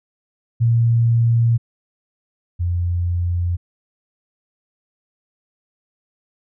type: tone pair in turn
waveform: sine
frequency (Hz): 116.54 / 87.47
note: A#2 / F2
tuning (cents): 0 / +3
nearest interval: perfect fourth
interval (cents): 497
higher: first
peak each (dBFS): -12 / -17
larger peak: first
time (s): 0.6-1.58 / 2.59-3.57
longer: neither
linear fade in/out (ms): 20
effects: none